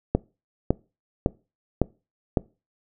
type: click train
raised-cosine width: 2 ms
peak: -5 dBFS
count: 5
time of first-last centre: 0.15-2.372 s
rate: 1.8 Hz
effects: noise-tail reverb RT60 0.3 s tail -23 dB re dry